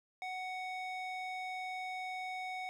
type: tone with band-pass filter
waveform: square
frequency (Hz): 743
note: F#5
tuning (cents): +7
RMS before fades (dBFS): -41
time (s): 0.22-2.69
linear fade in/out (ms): 0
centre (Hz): 1700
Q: 1.4
effects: none